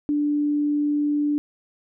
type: tone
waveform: sine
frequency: 293.7 Hz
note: D4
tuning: in tune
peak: -19 dBFS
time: 0.09-1.38 s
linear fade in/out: 0 ms
effects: none